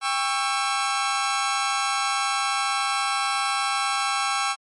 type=chord; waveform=sawtooth; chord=C# diminished; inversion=second; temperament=just; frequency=798.3 / 1108.7 / 1330.5 Hz; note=G5 / C#6 / E6; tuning=+31 / 0 / +16 cents; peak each=-23 / -23 / -23 dBFS; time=0.01-4.56 s; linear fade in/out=50 ms; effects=MP3 48 kbps